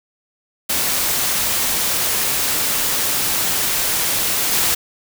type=noise with level steps; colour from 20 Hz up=white; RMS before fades=-19 / -17 dBFS; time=0.69-4.75 s; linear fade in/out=10 ms; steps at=4.51 s; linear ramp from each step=20 ms; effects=none